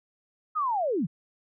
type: linear sweep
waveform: sine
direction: down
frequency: 1293 to 130.81 Hz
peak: -24 dBFS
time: 0.55-1.07 s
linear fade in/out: 20 ms
effects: none